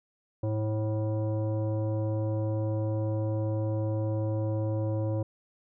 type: tone with frequency modulation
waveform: sine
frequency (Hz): 107.8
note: A2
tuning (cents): -35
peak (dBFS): -26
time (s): 0.43-5.23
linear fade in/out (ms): 5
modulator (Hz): 434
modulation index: 0.82
effects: none